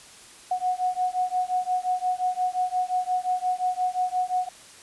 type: beating tone pair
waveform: sine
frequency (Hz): 730 / 735.7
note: F#5 / F#5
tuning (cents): -24 / -10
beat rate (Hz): 5.7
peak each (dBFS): -26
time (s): 0.51-4.49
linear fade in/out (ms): 5
effects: white hiss -48 dBFS RMS until 4.82 s + resampled to 24000 Hz

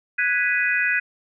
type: chord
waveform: sine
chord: G# minor seventh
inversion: third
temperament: equal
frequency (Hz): 1480 / 1661.2 / 1975.5 / 2489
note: F#6 / G#6 / B6 / D#7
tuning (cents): 0 / 0 / 0 / 0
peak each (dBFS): -24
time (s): 0.18-1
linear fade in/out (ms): 10
effects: none

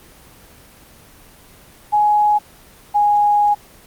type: tone pair in turn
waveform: sine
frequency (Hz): 837 / 827.4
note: G#5 / G#5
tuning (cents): +13 / -7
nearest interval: unison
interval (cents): 20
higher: first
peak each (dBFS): -11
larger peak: neither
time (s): 1.92-2.39 / 2.94-3.55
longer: second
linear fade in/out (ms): 20
effects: pink hiss -45 dBFS RMS until 3.86 s + Opus 24 kbps

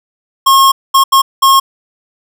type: tone bursts at uneven times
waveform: square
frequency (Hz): 1081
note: C#6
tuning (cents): -44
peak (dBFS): -5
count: 4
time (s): 0.46-0.72 / 0.94-1.04 / 1.12-1.22 / 1.42-1.6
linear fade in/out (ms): 10
effects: none

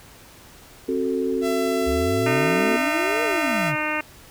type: chord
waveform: sine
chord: F# diminished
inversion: second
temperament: just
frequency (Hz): 266.4 / 370 / 444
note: C4 / F#4 / A4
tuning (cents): +31 / 0 / +16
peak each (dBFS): -25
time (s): 0.88-2.77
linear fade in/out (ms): 10
type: tone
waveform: sawtooth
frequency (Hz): 670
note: E5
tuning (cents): +28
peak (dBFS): -22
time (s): 1.41-3.73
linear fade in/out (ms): 50
type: exponential two-way sweep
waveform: sine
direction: up then down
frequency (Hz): 65.41 to 479.1 to 132.5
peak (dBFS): -25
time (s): 1.86-3.76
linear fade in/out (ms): 20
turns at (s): 3.23
type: harmonic tone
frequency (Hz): 305.3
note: D#4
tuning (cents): -33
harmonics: 1 / 2 / 3 / 4 / 5 / 6 / 7 / 8 / 9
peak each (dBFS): -31 / -31 / -31 / -31 / -31 / -31 / -31 / -31 / -31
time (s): 2.26-4.01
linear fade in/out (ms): 5
effects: pink hiss -47 dBFS RMS until 4.3 s

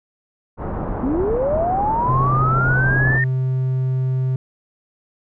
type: low-pass noise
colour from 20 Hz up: pink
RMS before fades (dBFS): -25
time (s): 0.57-3.21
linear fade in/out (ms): 50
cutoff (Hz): 1100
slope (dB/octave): 24
type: linear sweep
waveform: sine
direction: up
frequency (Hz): 240.3 to 1840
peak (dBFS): -17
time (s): 1.03-3.24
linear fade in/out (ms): 2
type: tone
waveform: triangle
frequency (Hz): 130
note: C3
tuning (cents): -11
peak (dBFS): -15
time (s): 2.08-4.36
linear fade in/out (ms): 2
effects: none

